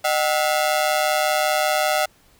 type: ring-modulated tone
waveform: sawtooth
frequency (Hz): 685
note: F5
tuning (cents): -34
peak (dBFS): -11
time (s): 0.04-2.06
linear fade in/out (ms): 10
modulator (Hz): 72.6
effects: pink hiss -56 dBFS RMS until 2.39 s